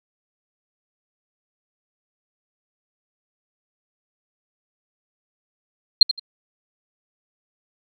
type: tone with echo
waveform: sine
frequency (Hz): 4200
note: C8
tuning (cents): +6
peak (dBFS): -4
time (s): 6.01-6.03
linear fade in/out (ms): 5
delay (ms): 83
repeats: 2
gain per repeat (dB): -13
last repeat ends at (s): 6.196
effects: none